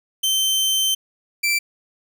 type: tone pair in turn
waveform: sawtooth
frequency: 3100 / 2339 Hz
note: G7 / D7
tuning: -20 / -8 cents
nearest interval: perfect fourth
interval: 488 cents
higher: first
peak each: -14 dBFS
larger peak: neither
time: 0.23-0.95 / 1.43-1.59 s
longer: first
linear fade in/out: 10 ms
effects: none